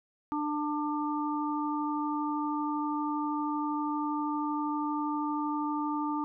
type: harmonic tone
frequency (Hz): 297.9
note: D4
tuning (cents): +25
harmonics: 1 / 3 / 4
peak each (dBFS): -31 / -34 / -36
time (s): 0.32-6.24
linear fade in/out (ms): 0
effects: none